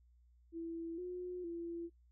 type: tone with pitch steps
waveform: sine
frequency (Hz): 332.1 / 359.9 / 339.1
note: E4 / F#4 / E4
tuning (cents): +13 / -48 / +49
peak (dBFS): -40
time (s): 0.52-1.9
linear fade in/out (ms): 50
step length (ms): 460
effects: noise-tail reverb RT60 0.1 s tail -22 dB re dry + added 60 Hz sine -64 dBFS peak until 2.11 s